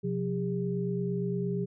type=tone cluster; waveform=sine; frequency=130.5 / 179.2 / 403.4 Hz; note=C3 / F3 / G4; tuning=-4 / +45 / +50 cents; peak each=-34 / -31 / -33 dBFS; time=0.03-1.66 s; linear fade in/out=20 ms; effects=none